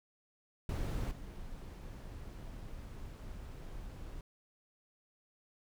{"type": "noise with level steps", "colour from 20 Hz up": "brown", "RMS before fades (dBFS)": [-36, -46], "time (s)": [0.69, 4.21], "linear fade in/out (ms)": 2, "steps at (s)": 1.11, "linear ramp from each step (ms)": 5, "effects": []}